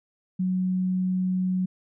sine tone, 184.7 Hz, F#3, 3 cents flat, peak -22 dBFS, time 0.39-1.66 s, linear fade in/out 10 ms, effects none

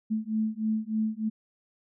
sine beating tone pair, 216.6 / 219.9 Hz, A3 / A3, -27 / -1 cents, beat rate 3.3 Hz, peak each -29 / -29 dBFS, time 0.1-1.3 s, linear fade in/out 20 ms, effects none

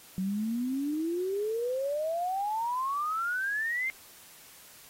sine exponential sweep, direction up, 184.1 to 2128 Hz, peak -28 dBFS, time 0.18-3.9 s, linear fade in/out 0 ms, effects white hiss -53 dBFS RMS until 4.89 s + AAC 48 kbps

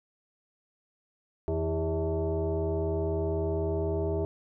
sine tone with frequency modulation, 160 Hz, D#3, 49 cents sharp, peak -26 dBFS, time 1.48-4.25 s, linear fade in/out 0 ms, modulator 244 Hz, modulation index 1.9, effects none

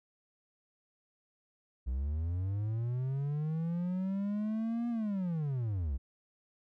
triangle linear two-way sweep, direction up then down, 59.9 to 239.2 to 59.9 Hz, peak -29 dBFS, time 1.86-5.98 s, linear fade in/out 20 ms, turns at 4.89 s, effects none

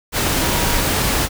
sine tone in noise, 952 Hz, A#5, 36 cents sharp, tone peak -27 dBFS, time 0.35-0.83 s, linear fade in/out 50 ms, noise pink, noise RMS -18 dBFS, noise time 0.12-1.29 s, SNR -12 dB, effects none

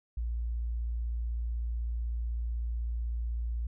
sine tone, 58 Hz, A#1, 8 cents flat, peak -30 dBFS, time 0.17-3.67 s, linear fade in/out 5 ms, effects none

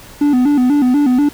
triangle tone with vibrato, 270 Hz, C#4, 45 cents flat, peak -7 dBFS, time 0.21-1.29 s, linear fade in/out 5 ms, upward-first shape square, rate 4.1 Hz, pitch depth 130 cents each way, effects pink hiss -38 dBFS RMS until 1.33 s

